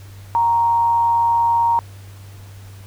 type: tone with frequency modulation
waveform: sine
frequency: 932.3 Hz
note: A#5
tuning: in tune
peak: -13 dBFS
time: 0.35-1.79 s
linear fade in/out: 0 ms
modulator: 167 Hz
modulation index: 0.21
effects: added 98 Hz sine -36 dBFS peak until 2.86 s + pink hiss -47 dBFS RMS until 2.86 s